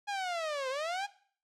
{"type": "linear two-way sweep", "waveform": "sawtooth", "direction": "down then up", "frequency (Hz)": [830.6, 509, 830.6], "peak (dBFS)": -29, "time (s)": [0.07, 1.07], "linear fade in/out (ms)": 20, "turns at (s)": 0.69, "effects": ["noise-tail reverb RT60 0.5 s tail -18 dB re dry", "low-pass 6000 Hz 12 dB/octave"]}